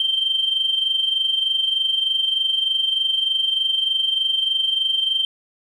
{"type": "tone with amplitude modulation", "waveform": "sine", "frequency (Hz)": 3136, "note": "G7", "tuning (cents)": 0, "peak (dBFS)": -14, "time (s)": [0, 5.25], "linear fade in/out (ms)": 2, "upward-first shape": "sine", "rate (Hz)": 23.3, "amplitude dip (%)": 65, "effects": ["tanh soft clip ceiling -10 dBFS", "9-bit"]}